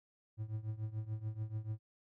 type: tone with tremolo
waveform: triangle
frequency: 108.7 Hz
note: A2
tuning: 21 cents flat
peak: -32 dBFS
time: 0.37-1.79 s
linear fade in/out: 50 ms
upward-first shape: triangle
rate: 6.9 Hz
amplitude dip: 90%
effects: none